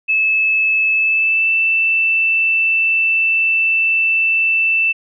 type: tone with pitch glide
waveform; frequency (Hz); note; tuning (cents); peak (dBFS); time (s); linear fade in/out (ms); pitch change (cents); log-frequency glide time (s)
sine; 2605 to 2658; E7 to E7; -21 to +14; -12; 0.08-4.93; 20; +35; 0.93-1.52
effects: none